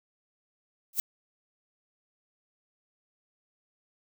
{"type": "noise with exponential growth", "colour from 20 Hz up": "violet", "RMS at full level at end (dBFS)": -21, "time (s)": [0.93, 1], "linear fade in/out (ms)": 2, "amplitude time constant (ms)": 15, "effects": []}